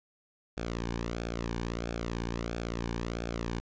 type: tone with flanger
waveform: sawtooth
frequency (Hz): 57.9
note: A#1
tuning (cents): -11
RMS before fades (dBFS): -35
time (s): 0.57-3.6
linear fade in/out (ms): 0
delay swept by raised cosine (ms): 1 to 1.53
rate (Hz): 1.5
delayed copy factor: -0.7
effects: resampled to 16000 Hz